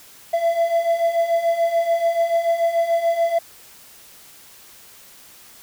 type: beating tone pair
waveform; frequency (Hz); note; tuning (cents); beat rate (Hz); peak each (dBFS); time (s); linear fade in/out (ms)
triangle; 668 / 674.9; E5 / E5; +23 / +41; 6.9; -21 / -16; 0.33-3.39; 10
effects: white hiss -46 dBFS RMS until 5.62 s

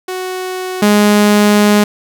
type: tone pair in turn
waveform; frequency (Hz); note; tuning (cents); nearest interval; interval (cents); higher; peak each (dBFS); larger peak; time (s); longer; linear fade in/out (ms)
sawtooth; 370 / 207.7; F#4 / G#3; 0 / 0; minor seventh; 1000; first; -15 / -3; second; 0.08-0.82 / 0.82-1.84; second; 5
effects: none

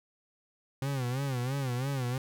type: tone with vibrato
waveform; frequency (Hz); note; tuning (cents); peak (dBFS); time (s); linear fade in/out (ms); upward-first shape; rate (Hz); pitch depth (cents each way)
40% pulse; 130.81; C3; 0; -29; 0.82-2.18; 2; sine; 3; 130
effects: none

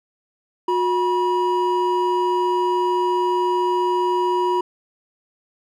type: tone pair together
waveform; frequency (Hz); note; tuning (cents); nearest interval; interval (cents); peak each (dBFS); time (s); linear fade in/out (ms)
triangle; 361.4 / 968.7; F#4 / B5; -41 / -34; octave + perfect fourth; 1707; -18; 0.68-4.61; 5
effects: none

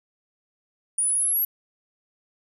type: linear sweep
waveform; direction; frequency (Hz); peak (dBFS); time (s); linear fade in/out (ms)
sine; up; 9500 to 11770; -20; 0.98-1.45; 5
effects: none

